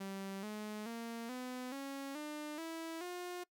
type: tone with pitch steps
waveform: sawtooth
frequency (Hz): 194.5 / 212.1 / 231.3 / 252.2 / 275.1 / 300 / 327.1 / 356.7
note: G3 / G#3 / A#3 / B3 / C#4 / D4 / E4 / F4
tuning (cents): -13 / +37 / -13 / +36 / -13 / +37 / -13 / +37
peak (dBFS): -38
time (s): 0-3.44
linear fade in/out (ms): 10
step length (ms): 430
effects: noise-tail reverb RT60 0.1 s tail -22 dB re dry